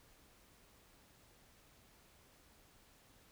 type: silence
effects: pink hiss -66 dBFS RMS until 3.31 s